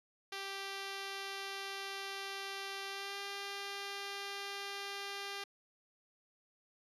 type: tone with pitch glide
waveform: 5% pulse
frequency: 392.4 to 398.6 Hz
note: G4 to G4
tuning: +2 to +29 cents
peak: -29 dBFS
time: 0.32-5.44 s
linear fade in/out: 5 ms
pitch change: +27 cents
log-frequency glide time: 2.89-3.17 s
effects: low-pass 9000 Hz 12 dB/octave